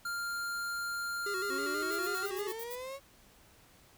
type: tone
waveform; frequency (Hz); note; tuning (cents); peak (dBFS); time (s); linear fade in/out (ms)
square; 1396.9; F6; 0; -35; 0.05-2.26; 5
type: tone with vibrato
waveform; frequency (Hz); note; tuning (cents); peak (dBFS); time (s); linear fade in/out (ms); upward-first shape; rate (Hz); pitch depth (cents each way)
square; 388.9; G4; -14; -37; 1.26-2.52; 5; square; 6.2; 72
type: exponential sweep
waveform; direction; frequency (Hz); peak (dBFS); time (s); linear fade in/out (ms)
35% pulse; up; 261.6 to 560; -38; 1.48-3; 50
type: noise bursts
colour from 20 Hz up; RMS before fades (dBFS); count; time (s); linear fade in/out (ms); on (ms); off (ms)
violet; -44; 8; 1.91-2.757; 10; 56; 57
effects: pink hiss -61 dBFS RMS until 3.97 s